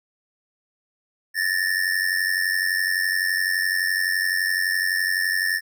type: ring-modulated tone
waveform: square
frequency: 1788 Hz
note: A6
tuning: 27 cents sharp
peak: -18 dBFS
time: 1.34-5.61 s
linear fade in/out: 50 ms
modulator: 45.9 Hz
effects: none